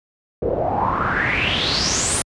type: noise with low-pass filter sweep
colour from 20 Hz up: pink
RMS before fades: -20 dBFS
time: 0.42-2.22 s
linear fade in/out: 2 ms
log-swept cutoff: 460 to 10000 Hz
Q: 6.4
effects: high-pass 60 Hz 12 dB/octave + resampled to 24000 Hz